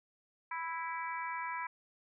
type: harmonic tone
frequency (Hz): 329.6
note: E4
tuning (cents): 0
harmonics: 3 / 4 / 5 / 6 / 7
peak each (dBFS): -38 / -46 / -45 / -46 / -45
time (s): 0.51-1.67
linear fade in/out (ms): 5
effects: none